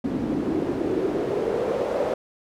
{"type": "noise with band-pass filter sweep", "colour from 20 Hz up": "pink", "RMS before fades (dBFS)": -25, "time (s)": [0.04, 2.14], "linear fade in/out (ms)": 5, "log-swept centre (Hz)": [260, 560], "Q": 3.9, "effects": []}